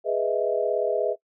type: chord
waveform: sine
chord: E major seventh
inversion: first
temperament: equal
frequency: 415.3 / 493.9 / 622.3 / 659.3 Hz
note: G#4 / B4 / D#5 / E5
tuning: 0 / 0 / 0 / 0 cents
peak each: -27 dBFS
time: 0.04-1.16 s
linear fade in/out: 50 ms
effects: noise-tail reverb RT60 0.1 s tail -23 dB re dry